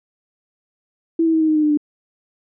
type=tone with pitch steps; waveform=sine; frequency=329.4 / 324.5 / 319.7 / 314.9 / 310.2 / 305.6 / 301 / 296.5 Hz; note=E4 / E4 / D#4 / D#4 / D#4 / D#4 / D4 / D4; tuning=-1 / -27 / +47 / +21 / -5 / -31 / +43 / +17 cents; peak=-13 dBFS; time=1.19-1.774 s; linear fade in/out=5 ms; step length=73 ms; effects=none

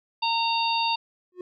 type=harmonic tone; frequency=920 Hz; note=A#5; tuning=23 cents flat; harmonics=1 / 3 / 4 / 5; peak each=-24 / -29 / -30 / -31 dBFS; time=0.22-0.96 s; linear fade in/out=10 ms
type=tone with exponential growth; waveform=triangle; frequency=361.7 Hz; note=F#4; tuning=39 cents flat; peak=-27 dBFS; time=1.32-1.41 s; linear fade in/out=2 ms; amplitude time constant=18 ms
effects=none

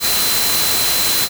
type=tone in noise; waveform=sine; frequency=4061 Hz; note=B7; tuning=48 cents sharp; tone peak=-20 dBFS; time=0-1.29 s; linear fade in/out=50 ms; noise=white; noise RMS=-17 dBFS; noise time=0-1.29 s; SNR=-6 dB; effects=none

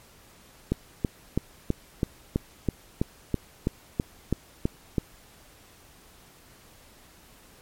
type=click train; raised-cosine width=3 ms; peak=-10 dBFS; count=14; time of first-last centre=0.72-4.982 s; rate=3.05 Hz; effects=pink hiss -54 dBFS RMS until 7.61 s + MP3 64 kbps

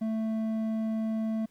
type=tone with hard clipping; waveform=sine; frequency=220.9 Hz; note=A3; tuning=7 cents sharp; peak=-29 dBFS; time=0.01-1.46 s; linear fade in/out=10 ms; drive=6 dB; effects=pink hiss -67 dBFS RMS until 1.5 s

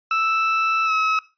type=tone with pitch glide; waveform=30% pulse; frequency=1319 to 1286.6 Hz; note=E6 to E6; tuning=+1 to -42 cents; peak=-15 dBFS; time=0.11-1.19 s; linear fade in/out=2 ms; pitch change=-43 cents; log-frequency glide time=0.85-0.92 s; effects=noise-tail reverb RT60 0.3 s tail -19 dB re dry + resampled to 11025 Hz

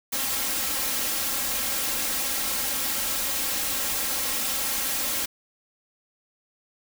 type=noise with comb filter; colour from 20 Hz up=white; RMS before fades=-27 dBFS; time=0.12-5.26 s; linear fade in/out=10 ms; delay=3.7 ms; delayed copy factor=+0.75; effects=none

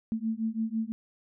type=beating tone pair; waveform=sine; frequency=220 / 226 Hz; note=A3 / A3; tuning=0 / +47 cents; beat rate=6 Hz; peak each=-31 dBFS; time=0.12-0.92 s; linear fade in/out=0 ms; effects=none

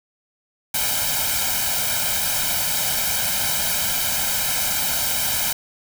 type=noise with comb filter; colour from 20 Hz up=white; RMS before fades=-22 dBFS; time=0.74-5.53 s; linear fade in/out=5 ms; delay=1.3 ms; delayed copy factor=+0.9; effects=none

